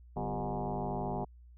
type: tone with frequency modulation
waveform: sine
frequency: 293.7 Hz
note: D4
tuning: in tune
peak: -32 dBFS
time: 0.16-1.25 s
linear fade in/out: 10 ms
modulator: 108 Hz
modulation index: 5.5
effects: added 60 Hz sine -52 dBFS peak until 1.57 s